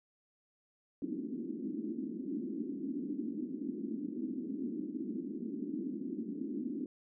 pink band-pass noise, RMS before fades -39 dBFS, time 1.02-6.86 s, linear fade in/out 2 ms, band 220 to 330 Hz, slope 48 dB/octave, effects none

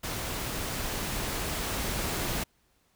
pink noise with level ramp, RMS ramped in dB -34 to -31 dBFS, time 0.03-2.44 s, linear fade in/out 10 ms, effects pink hiss -69 dBFS RMS until 2.95 s

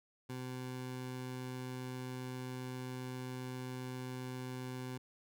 20% pulse tone, 127.5 Hz, C3, 44 cents flat, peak -36 dBFS, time 0.29-4.98 s, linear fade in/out 10 ms, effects none

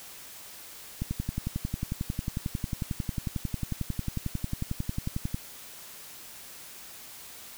click train, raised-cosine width 5 ms, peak -17 dBFS, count 49, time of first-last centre 1.02-5.344 s, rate 11.1 Hz, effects white hiss -46 dBFS RMS until 7.57 s

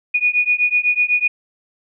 sine beating tone pair, 2457 / 2465 Hz, D#7 / D#7, -22 / -17 cents, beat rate 8 Hz, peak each -17 dBFS, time 0.14-1.28 s, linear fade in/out 10 ms, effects none

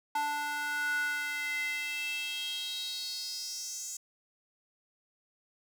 square tone with high-pass filter sweep, 293.7 Hz, D4, in tune, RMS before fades -35 dBFS, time 0.15-3.97 s, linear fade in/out 5 ms, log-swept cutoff 960 to 6900 Hz, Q 5.5, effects none

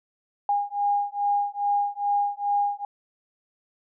sine beating tone pair, 813 / 815.4 Hz, G#5 / G#5, -37 / -32 cents, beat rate 2.4 Hz, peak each -25 dBFS, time 0.49-2.85 s, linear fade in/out 2 ms, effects none

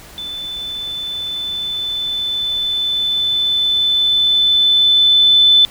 sine tone with level ramp, 3514 Hz, A7, 3 cents flat, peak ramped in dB -24 to -6 dBFS, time 0.18-5.65 s, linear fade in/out 0 ms, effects pink hiss -39 dBFS RMS until 5.7 s

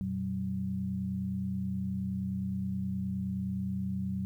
sine tone cluster, 90.8 / 120.6 / 189.9 Hz, F#2 / B2 / F#3, -32 / -41 / +45 cents, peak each -39 / -39 / -32 dBFS, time 0.01-4.25 s, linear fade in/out 0 ms, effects 11-bit

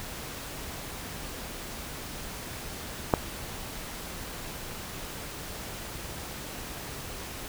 click, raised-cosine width 1 ms, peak -5 dBFS, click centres 3.138 s, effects pink hiss -39 dBFS RMS until 7.48 s

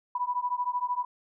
sine beating tone pair, 979 / 992 Hz, B5 / B5, -15 / +7 cents, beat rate 13 Hz, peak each -30 dBFS, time 0.15-1.05 s, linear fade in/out 5 ms, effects none

